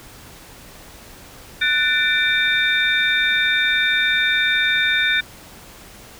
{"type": "tone cluster", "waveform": "sine", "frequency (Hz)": [1487, 1780, 2333, 3637], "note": ["F#6", "A6", "D7", "A#7"], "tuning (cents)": [8, 20, -12, -43], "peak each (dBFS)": -21, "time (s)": [1.61, 5.21], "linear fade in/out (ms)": 10, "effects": ["pink hiss -42 dBFS RMS until 6.19 s"]}